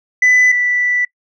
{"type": "tone pair in turn", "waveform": "sine", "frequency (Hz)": [1998, 1971.6], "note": ["B6", "B6"], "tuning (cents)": [20, -3], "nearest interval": "unison", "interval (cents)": 23, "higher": "first", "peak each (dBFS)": [-5, -12], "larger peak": "first", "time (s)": [[0.22, 0.52], [0.52, 1.05]], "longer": "second", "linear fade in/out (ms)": 5, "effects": ["noise-tail reverb RT60 0.1 s tail -24 dB re dry", "tanh soft clip ceiling -6 dBFS"]}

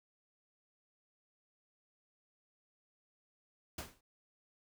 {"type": "noise with exponential decay", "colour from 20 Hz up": "pink", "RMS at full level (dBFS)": -39, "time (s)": [3.78, 4.01], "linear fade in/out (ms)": 5, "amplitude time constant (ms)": 50, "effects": []}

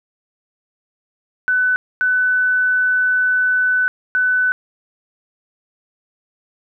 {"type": "tone bursts at uneven times", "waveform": "sine", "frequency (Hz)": 1500, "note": "F#6", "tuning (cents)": 23, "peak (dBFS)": -13, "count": 3, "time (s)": [[1.48, 1.76], [2.01, 3.88], [4.15, 4.52]], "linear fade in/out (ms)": 0, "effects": []}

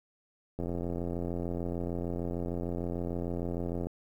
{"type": "click train", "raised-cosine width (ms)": 2, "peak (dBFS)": -22, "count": 285, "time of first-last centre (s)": [0.59, 3.869], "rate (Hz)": 86.6, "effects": ["10-bit"]}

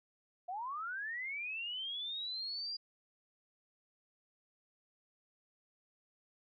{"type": "linear sweep", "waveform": "sine", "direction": "up", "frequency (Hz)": [685, 4845], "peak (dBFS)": -38, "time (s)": [0.48, 2.77], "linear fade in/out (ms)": 10, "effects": []}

